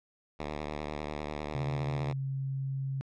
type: tone with vibrato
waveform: 5% pulse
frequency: 74.9 Hz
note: D2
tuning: 35 cents sharp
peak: -24 dBFS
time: 0.39-2.13 s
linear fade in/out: 10 ms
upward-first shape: sine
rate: 10 Hz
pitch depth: 49 cents each way
type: tone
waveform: sine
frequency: 135.1 Hz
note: C#3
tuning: 44 cents flat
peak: -31 dBFS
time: 1.55-3.01 s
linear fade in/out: 0 ms
effects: low-pass 4000 Hz 12 dB/octave